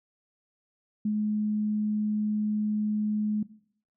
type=tone; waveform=sine; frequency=211.7 Hz; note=G#3; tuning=33 cents sharp; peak=-24 dBFS; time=1.05-3.43 s; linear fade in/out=5 ms; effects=noise-tail reverb RT60 0.6 s tail -18 dB re dry